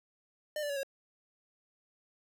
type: tone with pitch steps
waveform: square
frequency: 604 / 584.1 / 564.9 / 546.2 Hz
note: D5 / D5 / C#5 / C#5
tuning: +48 / -10 / +33 / -26 cents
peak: -34 dBFS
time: 0.56-0.832 s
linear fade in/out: 2 ms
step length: 68 ms
effects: none